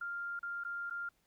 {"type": "tone with dropouts", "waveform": "sine", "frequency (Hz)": 1396.9, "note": "F6", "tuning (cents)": 0, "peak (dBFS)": -37, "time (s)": [0.01, 1.09], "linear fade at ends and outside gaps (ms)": 5, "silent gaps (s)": [[0.393, 0.429], [0.638, 0.648], [0.899, 0.907]], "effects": ["pink hiss -75 dBFS RMS until 1.26 s"]}